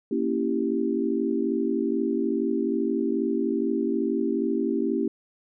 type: chord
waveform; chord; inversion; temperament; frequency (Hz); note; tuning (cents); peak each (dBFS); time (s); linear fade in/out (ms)
sine; A# diminished seventh; none; equal; 233.1 / 277.2 / 329.6 / 392; A#3 / C#4 / E4 / G4; 0 / 0 / 0 / 0; -28; 0.11-5.08; 5
effects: none